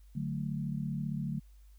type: chord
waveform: sine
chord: D major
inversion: none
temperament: equal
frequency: 146.83 / 185 / 220 Hz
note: D3 / F#3 / A3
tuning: 0 / 0 / 0 cents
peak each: -35 / -38 / -38 dBFS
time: 0.15-1.4 s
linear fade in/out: 10 ms
effects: added 50 Hz sine -53 dBFS peak until 1.78 s + white hiss -72 dBFS RMS until 1.78 s